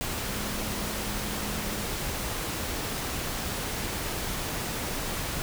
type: tone in noise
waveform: sine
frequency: 207.7 Hz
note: G#3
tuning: in tune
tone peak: -38 dBFS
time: 0.29-1.84 s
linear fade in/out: 0 ms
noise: pink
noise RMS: -32 dBFS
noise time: 0.01-5.42 s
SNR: -9 dB
effects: none